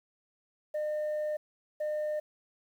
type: tone bursts at uneven times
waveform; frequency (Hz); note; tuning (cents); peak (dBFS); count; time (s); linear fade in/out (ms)
sine; 606; D#5; -46; -27; 2; 0.74-1.37 / 1.8-2.2; 10
effects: tanh soft clip ceiling -29 dBFS + 10-bit